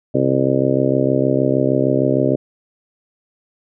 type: harmonic tone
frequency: 66.5 Hz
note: C2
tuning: 29 cents sharp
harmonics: 2 / 3 / 4 / 5 / 6 / 7 / 8 / 9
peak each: -21 / -29 / -19 / -21 / -21 / -24 / -24 / -21 dBFS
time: 0.14-2.36 s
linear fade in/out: 10 ms
effects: none